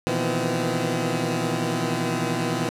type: tone cluster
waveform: 15% pulse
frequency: 120.8 / 159.4 / 169.6 / 254.5 Hz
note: B2 / D#3 / E3 / C4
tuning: -38 / +42 / +50 / -48 cents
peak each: -22 dBFS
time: 0.07-2.69 s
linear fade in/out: 0 ms
effects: low-pass 11000 Hz 12 dB/octave